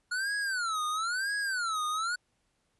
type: tone with vibrato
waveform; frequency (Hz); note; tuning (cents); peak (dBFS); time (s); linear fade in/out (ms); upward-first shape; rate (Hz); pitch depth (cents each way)
square; 1428; F6; +38; -30; 0.11-2.16; 10; sine; 1; 260
effects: pink hiss -75 dBFS RMS until 2.79 s + resampled to 24000 Hz